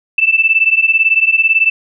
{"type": "beating tone pair", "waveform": "sine", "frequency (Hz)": [2637, 2655], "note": ["E7", "E7"], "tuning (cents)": [0, 12], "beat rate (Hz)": 18, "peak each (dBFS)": [-12, -11], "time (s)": [0.18, 1.7], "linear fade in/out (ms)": 5, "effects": []}